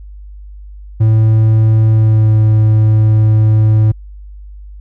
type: tone with pitch glide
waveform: triangle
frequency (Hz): 110 to 108.49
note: A2 to A2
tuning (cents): 0 to -24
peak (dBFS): -4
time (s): 1-3.92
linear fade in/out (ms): 10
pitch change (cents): -24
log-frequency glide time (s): 1.92-2.33
effects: added 50 Hz sine -29 dBFS peak until 4.8 s